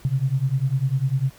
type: beating tone pair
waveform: sine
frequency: 128.6 / 138.6 Hz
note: C3 / C#3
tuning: -30 / 0 cents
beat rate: 10 Hz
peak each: -22 dBFS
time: 0.05-1.3 s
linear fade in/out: 0 ms
effects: pink hiss -50 dBFS RMS until 1.38 s